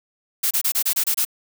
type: noise bursts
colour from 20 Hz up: blue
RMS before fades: -20 dBFS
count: 8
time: 0.43-1.251 s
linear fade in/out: 10 ms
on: 79 ms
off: 27 ms
effects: none